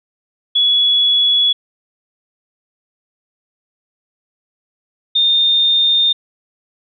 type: tone pair in turn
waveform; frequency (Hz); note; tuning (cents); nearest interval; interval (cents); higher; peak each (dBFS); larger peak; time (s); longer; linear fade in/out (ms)
sine; 3385 / 3637; G#7 / A#7; +32 / -43; minor second; 125; second; -10 / -10; neither; 0.55-1.53 / 5.15-6.13; neither; 10
effects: none